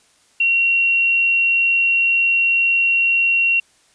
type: tone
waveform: sine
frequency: 2741 Hz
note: F7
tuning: 33 cents flat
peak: -13 dBFS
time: 0.4-3.6 s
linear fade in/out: 5 ms
effects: white hiss -56 dBFS RMS until 3.94 s + resampled to 22050 Hz